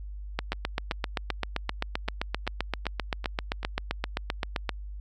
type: two click trains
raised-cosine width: 0.3 ms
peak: -21 / -11 dBFS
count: 9 / 34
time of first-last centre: 0.53-3.631 / 0.39-4.692 s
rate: 2.58 / 7.67 Hz
effects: added 50 Hz sine -36 dBFS peak until 5 s